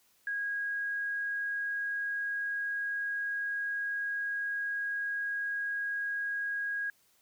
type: tone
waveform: sine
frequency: 1642 Hz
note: G#6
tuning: 20 cents flat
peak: -31 dBFS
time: 0.27-6.9 s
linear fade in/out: 2 ms
effects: white hiss -68 dBFS RMS until 7.21 s